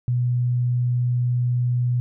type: tone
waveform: sine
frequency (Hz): 122.9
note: B2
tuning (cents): -8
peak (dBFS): -18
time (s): 0.08-2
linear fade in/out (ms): 0
effects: none